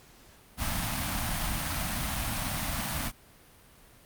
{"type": "band-stop noise", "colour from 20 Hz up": "pink", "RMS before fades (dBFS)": -31, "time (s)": [0.57, 3.12], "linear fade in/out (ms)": 50, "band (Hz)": [290, 620], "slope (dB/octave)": 48, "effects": ["pink hiss -56 dBFS RMS until 4.05 s", "Opus 48 kbps"]}